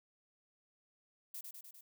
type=noise with echo; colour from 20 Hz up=violet; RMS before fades=-45 dBFS; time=1.34-1.41 s; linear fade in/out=5 ms; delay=100 ms; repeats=4; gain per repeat=-3 dB; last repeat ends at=1.81 s; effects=none